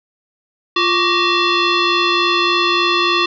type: tone with frequency modulation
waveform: sine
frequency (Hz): 1174.7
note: D6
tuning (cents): 0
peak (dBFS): -12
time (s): 0.76-3.26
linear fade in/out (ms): 5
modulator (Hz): 762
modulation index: 3.8
effects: none